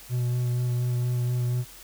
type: tone with vibrato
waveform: triangle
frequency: 122.8 Hz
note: B2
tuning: 9 cents flat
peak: -21 dBFS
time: 0.09-1.65 s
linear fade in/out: 50 ms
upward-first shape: sine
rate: 4.2 Hz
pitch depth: 14 cents each way
effects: added 44 Hz sine -54 dBFS peak until 1.83 s + white hiss -47 dBFS RMS until 1.83 s